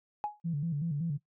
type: tone with exponential decay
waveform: sine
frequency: 836 Hz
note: G#5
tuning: 11 cents sharp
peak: -26 dBFS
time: 0.24-0.4 s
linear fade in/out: 0 ms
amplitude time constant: 33 ms
type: tone with vibrato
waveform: sine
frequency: 155.56 Hz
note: D#3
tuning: in tune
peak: -29 dBFS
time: 0.44-1.18 s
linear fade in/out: 20 ms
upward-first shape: square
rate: 5.3 Hz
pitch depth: 130 cents each way
effects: noise-tail reverb RT60 0.1 s tail -18 dB re dry + tanh soft clip ceiling -22 dBFS